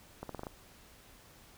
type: accelerating click train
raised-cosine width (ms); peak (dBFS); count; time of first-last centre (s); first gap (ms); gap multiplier
1; -26; 6; 0.23-0.468; 63; 0.86
effects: pink hiss -58 dBFS RMS until 1.57 s